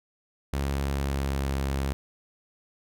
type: tone with pitch glide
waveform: sawtooth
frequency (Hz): 69.3 to 68.19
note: C#2 to C#2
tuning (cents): 0 to -28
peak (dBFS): -22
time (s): 0.53-1.93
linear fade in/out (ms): 0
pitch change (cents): -28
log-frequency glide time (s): 0.87-1.47
effects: none